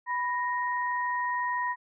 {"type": "tone pair together", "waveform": "sine", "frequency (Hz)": [987.8, 1866.8], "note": ["B5", "A#6"], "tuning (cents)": [0, 2], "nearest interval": "major seventh", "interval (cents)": 1102, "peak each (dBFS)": [-28, -32], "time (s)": [0.06, 1.76], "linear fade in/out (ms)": 50, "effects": []}